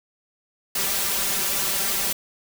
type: noise with comb filter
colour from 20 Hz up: white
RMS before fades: -24 dBFS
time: 0.75-2.13 s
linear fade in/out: 5 ms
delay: 5.1 ms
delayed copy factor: +1
effects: none